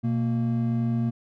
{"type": "tone pair together", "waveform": "triangle", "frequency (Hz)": [122.16, 230.9], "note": ["B2", "A#3"], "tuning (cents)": [-18, -16], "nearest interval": "major seventh", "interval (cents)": 1102, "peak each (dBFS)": -23, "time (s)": [0.03, 1.11], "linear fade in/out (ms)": 20, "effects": []}